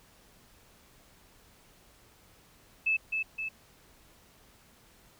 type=tone with echo; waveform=sine; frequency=2616 Hz; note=E7; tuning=14 cents flat; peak=-24 dBFS; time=2.86-2.97 s; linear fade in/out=10 ms; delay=260 ms; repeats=2; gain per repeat=-4 dB; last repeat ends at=3.49 s; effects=pink hiss -60 dBFS RMS until 5.19 s